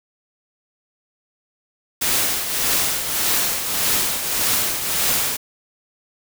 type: noise with tremolo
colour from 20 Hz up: white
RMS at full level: -18 dBFS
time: 2.01-5.37 s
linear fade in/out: 10 ms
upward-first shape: triangle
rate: 1.7 Hz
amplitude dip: 60%
effects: none